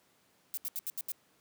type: noise bursts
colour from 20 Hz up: violet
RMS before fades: -36 dBFS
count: 6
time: 0.54-1.118 s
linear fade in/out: 0 ms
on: 33 ms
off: 76 ms
effects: pink hiss -68 dBFS RMS until 1.4 s + high-pass 150 Hz 12 dB/octave